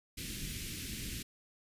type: band-stop noise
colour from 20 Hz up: pink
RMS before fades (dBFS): -41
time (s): 0.17-1.23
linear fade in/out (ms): 10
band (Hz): 320 to 2100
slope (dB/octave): 24
effects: resampled to 32000 Hz